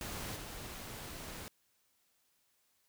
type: noise with level steps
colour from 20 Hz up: pink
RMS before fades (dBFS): -42 / -46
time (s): 0.01-1.48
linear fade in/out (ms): 0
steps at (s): 0.35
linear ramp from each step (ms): 20
effects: white hiss -75 dBFS RMS until 2.88 s